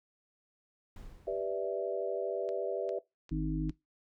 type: noise with exponential decay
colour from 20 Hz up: brown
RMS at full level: -45 dBFS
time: 0.96-1.93 s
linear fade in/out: 2 ms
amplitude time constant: 210 ms
type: chord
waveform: sine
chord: E minor seventh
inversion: first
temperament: equal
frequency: 392 / 493.9 / 587.3 / 659.3 Hz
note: G4 / B4 / D5 / E5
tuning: 0 / 0 / 0 / 0 cents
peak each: -37 dBFS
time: 1.27-2.99 s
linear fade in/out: 5 ms
type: click train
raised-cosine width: 0.2 ms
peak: -34 dBFS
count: 4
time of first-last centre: 2.49-3.695 s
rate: 2.49 Hz
type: harmonic tone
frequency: 51.91 Hz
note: G#1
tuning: in tune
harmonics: 1 / 3 / 5 / 6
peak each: -35 / -35 / -39 / -36 dBFS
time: 3.31-3.71 s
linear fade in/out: 10 ms
effects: noise-tail reverb RT60 0.2 s tail -21 dB re dry